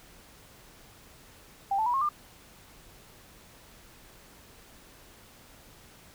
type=tone with pitch steps; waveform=sine; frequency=790 / 876.6 / 972.6 / 1079.2 / 1197.4 Hz; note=G5 / A5 / B5 / C#6 / D6; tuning=+13 / -7 / -27 / -47 / +33 cents; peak=-24 dBFS; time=1.71-2.09 s; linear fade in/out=5 ms; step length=76 ms; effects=pink hiss -54 dBFS RMS until 6.14 s